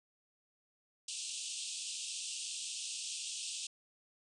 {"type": "band-pass noise", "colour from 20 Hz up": "white", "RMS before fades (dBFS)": -42, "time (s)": [1.08, 3.67], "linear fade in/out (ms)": 5, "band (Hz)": [2600, 9100], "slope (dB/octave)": 96, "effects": []}